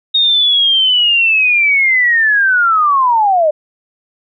sine linear sweep, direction down, 3729 to 587.3 Hz, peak -8 dBFS, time 0.14-3.51 s, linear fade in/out 10 ms, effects none

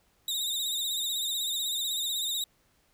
sawtooth tone with vibrato, 3736 Hz, A#7, 3 cents sharp, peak -26 dBFS, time 0.28-2.44 s, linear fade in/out 2 ms, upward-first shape sine, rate 16 Hz, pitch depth 71 cents each way, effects pink hiss -68 dBFS RMS until 2.93 s

